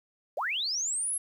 sine linear sweep, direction up, 466.2 to 11175 Hz, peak -28 dBFS, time 0.37-1.18 s, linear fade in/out 5 ms, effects 10-bit

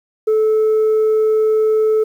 sine tone, 435 Hz, A4, 20 cents flat, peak -9 dBFS, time 0.27-2.04 s, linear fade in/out 10 ms, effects tanh soft clip ceiling -10 dBFS + 8-bit

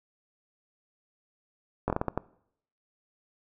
slowing click train, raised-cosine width 1 ms, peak -13 dBFS, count 7, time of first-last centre 1.88-2.176 s, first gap 20 ms, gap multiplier 1.36, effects noise-tail reverb RT60 0.7 s tail -21 dB re dry

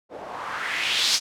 blue noise with low-pass filter sweep, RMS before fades -26 dBFS, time 0.09-1.2 s, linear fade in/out 50 ms, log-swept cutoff 510 to 5500 Hz, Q 2.4, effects none

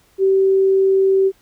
sine tone, 385.4 Hz, G4, 29 cents flat, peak -11 dBFS, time 0.18-1.32 s, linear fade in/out 50 ms, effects pink hiss -56 dBFS RMS until 1.41 s

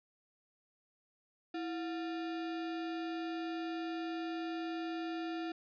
sine tone with sample-and-hold, 329.6 Hz, E4, in tune, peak -36 dBFS, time 1.54-5.52 s, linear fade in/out 5 ms, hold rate 1050 Hz, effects resampled to 11025 Hz

